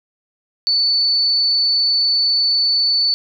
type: tone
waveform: sine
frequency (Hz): 4486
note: C#8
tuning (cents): +20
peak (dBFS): -13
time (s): 0.67-3.14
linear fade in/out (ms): 0
effects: none